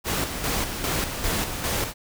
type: noise with tremolo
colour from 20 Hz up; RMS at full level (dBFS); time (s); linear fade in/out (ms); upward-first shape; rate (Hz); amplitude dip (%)
pink; -25; 0.04-1.94; 50; square; 2.5; 50
effects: none